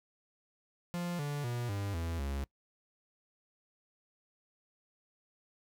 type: tone with pitch steps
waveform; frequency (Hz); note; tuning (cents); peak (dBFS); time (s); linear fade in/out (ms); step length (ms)
45% pulse; 174.61 / 145.14 / 120.65 / 100.29 / 83.36 / 69.29; F3 / D3 / B2 / G2 / E2 / C#2; 0 / -20 / -40 / +40 / +20 / 0; -34; 0.94-2.44; 0; 250
effects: noise-tail reverb RT60 0.1 s tail -23 dB re dry